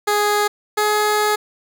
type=tone pair in turn; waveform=15% pulse; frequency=415.3 / 421.6 Hz; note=G#4 / G#4; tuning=0 / +26 cents; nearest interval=unison; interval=26 cents; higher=second; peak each=-9 dBFS; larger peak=neither; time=0.07-0.48 / 0.77-1.36 s; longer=second; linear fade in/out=10 ms; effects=none